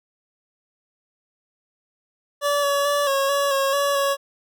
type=tone with pitch steps; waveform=25% pulse; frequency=576 / 566 / 576 / 548 / 564 / 546 / 566 / 557 Hz; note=D5 / C#5 / D5 / C#5 / C#5 / C#5 / C#5 / C#5; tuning=-34 / +36 / -34 / -20 / +30 / -26 / +36 / +8 cents; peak=-15 dBFS; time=2.41-4.17 s; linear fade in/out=50 ms; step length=220 ms; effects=none